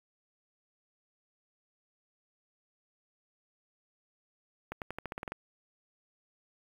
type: accelerating click train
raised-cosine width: 0.5 ms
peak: -22 dBFS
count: 10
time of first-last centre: 4.72-5.32 s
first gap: 98 ms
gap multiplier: 0.9
effects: 8-bit